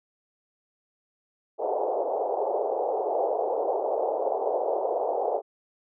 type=band-pass noise; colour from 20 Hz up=pink; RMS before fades=-27 dBFS; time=1.58-5.42 s; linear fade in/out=50 ms; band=410 to 820 Hz; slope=48 dB/octave; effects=none